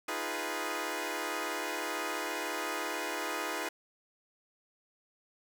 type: chord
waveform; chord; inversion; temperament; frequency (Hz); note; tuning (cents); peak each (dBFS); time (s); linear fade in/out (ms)
10% pulse; F half-diminished seventh; third; equal; 311.1 / 349.2 / 415.3 / 493.9; Eb4 / F4 / Ab4 / Cb5; 0 / 0 / 0 / 0; -31; 0.08-3.69; 5
effects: none